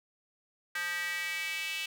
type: tone with high-pass filter sweep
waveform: square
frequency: 175.5 Hz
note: F3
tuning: 9 cents sharp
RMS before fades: -35 dBFS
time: 0.75-1.86 s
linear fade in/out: 5 ms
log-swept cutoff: 1700 to 2700 Hz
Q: 4.3
effects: none